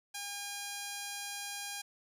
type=tone; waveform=5% pulse; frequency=810 Hz; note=G#5; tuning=43 cents flat; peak=-27 dBFS; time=0.14-1.82 s; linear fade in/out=10 ms; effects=none